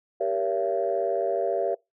sine chord, G diminished seventh, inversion none, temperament just, 392 / 470.4 / 564.5 / 677.4 Hz, G4 / Bb4 / Db5 / Fb5, 0 / +16 / +31 / +47 cents, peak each -29 / -29 / -28 / -27 dBFS, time 0.2-1.75 s, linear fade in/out 10 ms, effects noise-tail reverb RT60 0.2 s tail -24 dB re dry + tanh soft clip ceiling -14 dBFS

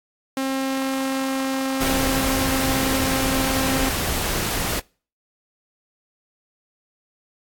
sawtooth tone with pitch glide, 267.2 to 265.2 Hz, C4 to C4, +36 to +23 cents, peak -18 dBFS, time 0.37-3.89 s, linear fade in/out 2 ms, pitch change -13 cents, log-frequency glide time 0.93-3.12 s
pink noise, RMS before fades -24 dBFS, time 1.8-4.8 s, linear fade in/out 10 ms
effects noise-tail reverb RT60 0.4 s tail -26 dB re dry + AAC 64 kbps

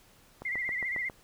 click train, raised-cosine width 1 ms, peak -27 dBFS, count 6, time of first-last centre 0.42-1.098 s, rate 7.37 Hz
sine tone with vibrato, 2037 Hz, C7, 47 cents flat, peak -30 dBFS, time 0.45-1.09 s, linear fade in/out 5 ms, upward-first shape sine, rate 15 Hz, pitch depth 84 cents each way
effects pink hiss -60 dBFS RMS until 1.23 s

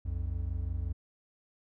triangle tone pair together, 61.74 / 87.31 Hz, B1 / F2, 0 / 0 cents, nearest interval tritone, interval 600 cents, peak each -32 / -32 dBFS, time 0.05-0.93 s, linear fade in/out 10 ms, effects none

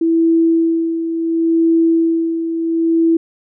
sine tone with tremolo, 329.6 Hz, E4, in tune, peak -9 dBFS, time 0.01-3.17 s, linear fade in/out 5 ms, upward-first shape sine, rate 0.71 Hz, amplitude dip 60%, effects none

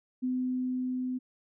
sine tone with level ramp, 254 Hz, B3, 49 cents sharp, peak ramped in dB -27 to -30 dBFS, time 0.22-1.19 s, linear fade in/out 20 ms, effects none

